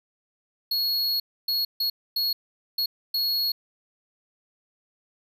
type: tone bursts at uneven times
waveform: square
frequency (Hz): 4329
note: C#8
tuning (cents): -42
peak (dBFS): -23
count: 6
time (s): 0.71-1.2 / 1.48-1.65 / 1.8-1.9 / 2.16-2.33 / 2.78-2.86 / 3.14-3.52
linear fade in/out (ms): 5
effects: none